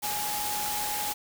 sine tone in noise, 835 Hz, G#5, 9 cents sharp, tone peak -33 dBFS, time 0.02-1.14 s, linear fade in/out 20 ms, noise white, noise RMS -32 dBFS, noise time 0.02-1.14 s, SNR -4 dB, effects none

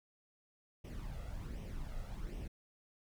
brown noise with flanger, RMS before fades -43 dBFS, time 0.84-2.48 s, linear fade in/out 10 ms, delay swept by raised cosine 0.34 to 1.54 ms, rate 1.3 Hz, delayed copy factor +0.6, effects none

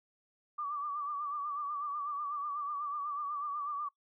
sine tone with vibrato, 1166 Hz, D6, 13 cents flat, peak -34 dBFS, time 0.58-3.89 s, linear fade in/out 10 ms, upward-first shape sine, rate 8.1 Hz, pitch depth 62 cents each way, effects noise-tail reverb RT60 0.1 s tail -22 dB re dry

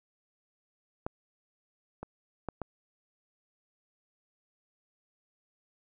clicks, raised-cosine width 1 ms, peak -19 / -25 / -20 / -21 dBFS, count 4, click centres 1.065 / 2.03 / 2.487 / 2.617 s, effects none

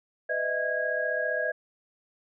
sine tone cluster, 502 / 612 / 647 / 1645 Hz, B4 / D#5 / E5 / G#6, +28 / -29 / -32 / -17 cents, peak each -34 / -31 / -33 / -29 dBFS, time 0.29-1.52 s, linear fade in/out 10 ms, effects none

